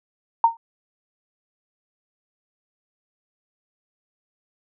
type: tone with exponential decay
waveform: sine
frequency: 919 Hz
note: A#5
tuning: 25 cents flat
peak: -8 dBFS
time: 0.44-0.57 s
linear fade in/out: 2 ms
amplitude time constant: 28 ms
effects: none